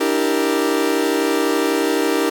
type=chord; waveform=40% pulse; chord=E half-diminished seventh; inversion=third; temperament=equal with one note detuned; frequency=293.7 / 325.7 / 392 / 466.2 Hz; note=D4 / E4 / G4 / Bb4; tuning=0 / -21 / 0 / 0 cents; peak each=-21 dBFS; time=0-2.3 s; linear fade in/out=10 ms; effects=none